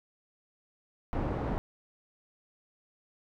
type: low-pass noise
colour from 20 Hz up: pink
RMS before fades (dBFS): -32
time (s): 1.13-1.58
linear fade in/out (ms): 0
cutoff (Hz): 910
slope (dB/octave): 12
effects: none